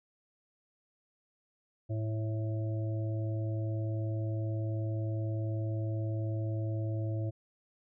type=harmonic tone with a mistuned harmonic; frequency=110 Hz; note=A2; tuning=in tune; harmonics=1 / 3 / 5 / 6; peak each=-31 / -41 / -45 / -47 dBFS; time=1.89-7.31 s; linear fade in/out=20 ms; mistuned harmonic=1; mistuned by=-21 cents; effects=none